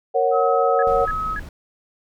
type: chord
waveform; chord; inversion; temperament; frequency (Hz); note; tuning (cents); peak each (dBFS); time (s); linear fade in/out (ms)
sine; F# major; first; equal with one note detuned; 466.2 / 551.8 / 740; A#4 / C#5 / F#5; 0 / -8 / 0; -20; 0.14-1.06; 20
type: tone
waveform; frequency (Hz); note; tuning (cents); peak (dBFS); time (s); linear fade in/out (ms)
sine; 1280; D#6; +49; -22; 0.31-1.38; 50
type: tone bursts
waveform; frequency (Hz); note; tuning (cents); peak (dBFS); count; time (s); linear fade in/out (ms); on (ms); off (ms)
sine; 1674; G#6; +13; -25; 3; 0.79-1.395; 2; 35; 250
type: noise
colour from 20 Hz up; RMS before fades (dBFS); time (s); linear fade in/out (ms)
brown; -32; 0.87-1.49; 2
effects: none